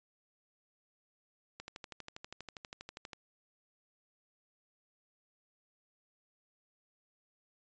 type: click train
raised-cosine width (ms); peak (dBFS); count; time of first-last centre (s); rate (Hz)
0.2; -27; 20; 1.6-3.132; 12.4
effects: resampled to 16000 Hz